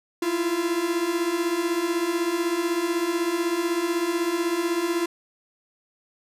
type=beating tone pair; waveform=45% pulse; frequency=329.6 / 345.6 Hz; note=E4 / F4; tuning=0 / -18 cents; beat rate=16 Hz; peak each=-28 / -24 dBFS; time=0.22-5.06 s; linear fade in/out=5 ms; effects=resampled to 32000 Hz